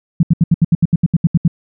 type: tone bursts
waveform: sine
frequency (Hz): 166.6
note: E3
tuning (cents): +19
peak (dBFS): -6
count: 13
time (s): 0.2-1.479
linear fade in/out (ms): 5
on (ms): 31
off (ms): 73
effects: none